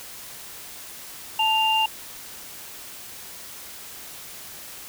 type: tone pair together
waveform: sine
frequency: 880 / 2794 Hz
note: A5 / F7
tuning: 0 / 0 cents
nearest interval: octave + minor sixth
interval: 2000 cents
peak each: -21 dBFS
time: 1.39-1.86 s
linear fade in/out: 5 ms
effects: white hiss -40 dBFS RMS until 4.88 s